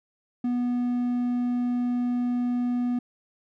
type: tone with hard clipping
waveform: triangle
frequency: 244.6 Hz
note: B3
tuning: 16 cents flat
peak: -24 dBFS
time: 0.44-2.99 s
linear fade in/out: 5 ms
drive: 6 dB
effects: none